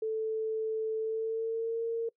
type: tone with pitch glide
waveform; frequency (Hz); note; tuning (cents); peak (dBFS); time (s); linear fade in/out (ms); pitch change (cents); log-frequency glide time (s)
sine; 440 to 458.9; A4 to A#4; 0 to -27; -29; 0.02-2.09; 5; +73; 0.98-1.83
effects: noise-tail reverb RT60 0.1 s tail -23 dB re dry